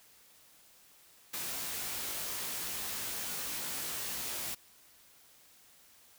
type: noise with comb filter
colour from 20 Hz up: white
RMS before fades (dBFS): -38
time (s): 1.33-4.55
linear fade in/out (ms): 10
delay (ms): 18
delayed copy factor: +0.65
effects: white hiss -61 dBFS RMS until 6.18 s